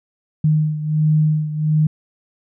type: beating tone pair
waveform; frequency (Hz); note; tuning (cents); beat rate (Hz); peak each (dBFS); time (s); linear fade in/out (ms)
sine; 153.6 / 155; D#3 / D#3; -22 / -6; 1.4; -15 / -20; 0.44-1.87; 5
effects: none